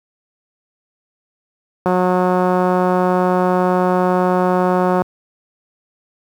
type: click train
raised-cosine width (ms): 1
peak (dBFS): -3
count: 576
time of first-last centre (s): 1.86-5.019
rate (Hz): 182
effects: high-pass 80 Hz 12 dB/octave + 7-bit